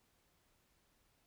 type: silence
effects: pink hiss -75 dBFS RMS until 1.26 s